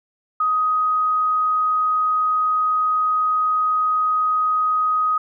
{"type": "tone", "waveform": "sine", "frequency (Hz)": 1254, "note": "D#6", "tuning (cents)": 13, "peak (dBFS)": -16, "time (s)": [0.4, 5.18], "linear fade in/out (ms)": 5, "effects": []}